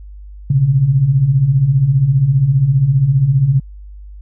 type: beating tone pair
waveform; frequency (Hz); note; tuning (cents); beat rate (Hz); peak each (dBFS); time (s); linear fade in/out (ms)
sine; 123.47 / 138.47; B2 / C#3; 0 / -2; 15; -16 / -10; 0.5-3.6; 5
effects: added 50 Hz sine -31 dBFS peak until 4.21 s